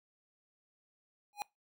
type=tone with exponential growth; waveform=square; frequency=824 Hz; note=G#5; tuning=14 cents flat; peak=-32 dBFS; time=1.33-1.42 s; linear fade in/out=0 ms; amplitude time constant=18 ms; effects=noise-tail reverb RT60 0.2 s tail -23 dB re dry